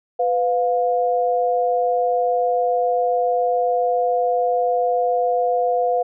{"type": "tone pair together", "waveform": "sine", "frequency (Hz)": [499.9, 707], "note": ["B4", "F5"], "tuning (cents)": [21, 21], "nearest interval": "tritone", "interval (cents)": 600, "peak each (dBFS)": -19, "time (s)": [0.19, 6.03], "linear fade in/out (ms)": 10, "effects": []}